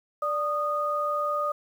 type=tone pair together; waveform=sine; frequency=587.3 / 1233 Hz; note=D5 / D#6; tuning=0 / -16 cents; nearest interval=octave + minor second; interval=1284 cents; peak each=-29 / -26 dBFS; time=0.22-1.52 s; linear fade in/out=5 ms; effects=9-bit